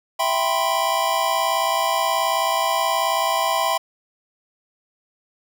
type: chord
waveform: square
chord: C major seventh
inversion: first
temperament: equal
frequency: 659.3 / 784 / 987.8 / 1046.5 Hz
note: E5 / G5 / B5 / C6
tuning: 0 / 0 / 0 / 0 cents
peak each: -25 dBFS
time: 0.19-3.78 s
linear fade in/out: 10 ms
effects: none